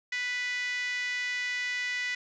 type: tone with high-pass filter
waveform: 5% pulse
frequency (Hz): 493.9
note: B4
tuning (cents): 0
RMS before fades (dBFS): -32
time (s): 0.12-2.15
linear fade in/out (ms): 5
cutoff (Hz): 1900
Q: 7.8
effects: resampled to 16000 Hz + 10-bit